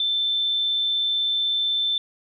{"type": "tone", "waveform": "sine", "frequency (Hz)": 3542, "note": "A7", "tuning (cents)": 11, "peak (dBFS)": -20, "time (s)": [0, 1.98], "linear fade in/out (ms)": 2, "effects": []}